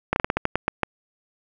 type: slowing click train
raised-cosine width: 0.5 ms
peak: -5 dBFS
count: 10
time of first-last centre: 0.13-0.833 s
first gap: 31 ms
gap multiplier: 1.22
effects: none